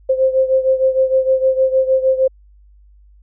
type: beating tone pair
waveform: sine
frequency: 523.3 / 529.8 Hz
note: C5 / C5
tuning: 0 / +22 cents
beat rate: 6.5 Hz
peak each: -13 / -17 dBFS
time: 0.09-2.28 s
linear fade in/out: 10 ms
effects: added 50 Hz sine -44 dBFS peak until 3.22 s